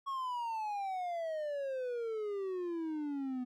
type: exponential sweep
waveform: triangle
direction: down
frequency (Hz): 1108.7 to 246.9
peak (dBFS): -33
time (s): 0.06-3.45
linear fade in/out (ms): 20
effects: none